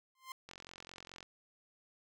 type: tone with exponential growth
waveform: sawtooth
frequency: 1046.5 Hz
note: C6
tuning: in tune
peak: -37 dBFS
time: 0.15-0.32 s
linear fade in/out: 2 ms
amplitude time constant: 36 ms
type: click train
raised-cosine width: 0.2 ms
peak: -32 dBFS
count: 34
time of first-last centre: 0.49-1.228 s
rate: 44.7 Hz
effects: none